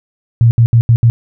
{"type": "tone bursts at uneven times", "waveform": "sine", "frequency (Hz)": 116.54, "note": "A#2", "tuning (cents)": 0, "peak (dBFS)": -4, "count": 5, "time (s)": [[0.41, 0.51], [0.58, 0.66], [0.73, 0.81], [0.89, 0.96], [1.03, 1.1]], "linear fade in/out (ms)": 0, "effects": []}